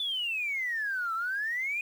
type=exponential two-way sweep; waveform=sine; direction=down then up; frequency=3520 to 1304 to 2490 Hz; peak=-28 dBFS; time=0-1.81 s; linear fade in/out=2 ms; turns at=1.14 s; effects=tanh soft clip ceiling -24 dBFS + 9-bit